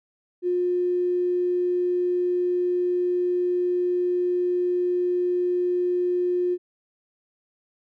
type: tone with tanh clipping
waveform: triangle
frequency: 357.2 Hz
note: F4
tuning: 39 cents sharp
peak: -20 dBFS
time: 0.42-6.58 s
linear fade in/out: 50 ms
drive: 3 dB
effects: none